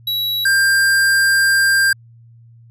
square tone pair in turn, 3900 / 1591.2 Hz, B7 / G6, -23 / +25 cents, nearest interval octave + major third, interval 1552 cents, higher first, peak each -18 / -12 dBFS, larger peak second, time 0.07-0.45 / 0.45-1.93 s, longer second, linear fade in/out 5 ms, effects added 116 Hz sine -42 dBFS peak until 2.7 s + resampled to 32000 Hz

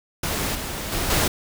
pink noise with level steps, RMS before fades -25 / -30 / -25 / -20 dBFS, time 0.23-1.28 s, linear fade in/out 5 ms, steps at 0.55 / 0.92 / 1.1 s, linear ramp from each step 2 ms, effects none

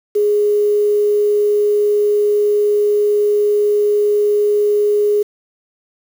sine tone with quantisation, 415.3 Hz, G#4, in tune, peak -11 dBFS, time 0.15-5.23 s, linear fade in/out 10 ms, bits 6, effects none

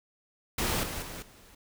pink noise with level steps, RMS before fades -29 / -36 / -41 / -55 dBFS, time 0.58-1.55 s, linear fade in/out 5 ms, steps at 0.83 / 1.02 / 1.22 s, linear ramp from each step 5 ms, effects none

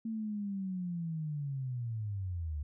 sine linear sweep, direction down, 226.5 to 71.1 Hz, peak -34 dBFS, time 0.05-2.63 s, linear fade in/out 5 ms, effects none

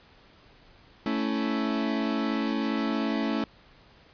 40% pulse chord, A major, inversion none, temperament equal, 220 / 277.2 / 329.6 Hz, A3 / C#4 / E4, 0 / 0 / 0 cents, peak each -28 / -29 / -32 dBFS, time 1.06-3.44 s, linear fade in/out 2 ms, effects pink hiss -56 dBFS RMS until 4.13 s + resampled to 11025 Hz

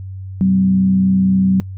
sine tone with frequency modulation, 190 Hz, F#3, 46 cents sharp, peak -10 dBFS, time 0.41-1.6 s, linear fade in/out 0 ms, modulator 63.9 Hz, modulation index 0.25, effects noise-tail reverb RT60 0.1 s tail -21 dB re dry + added 95 Hz sine -26 dBFS peak until 1.77 s

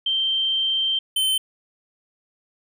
sine / square tone pair in turn, 3136 / 3084 Hz, G7 / G7, 0 / -29 cents, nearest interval unison, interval 29 cents, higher first, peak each -19 dBFS, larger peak neither, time 0.06-0.99 / 1.16-1.38 s, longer first, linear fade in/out 5 ms, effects none

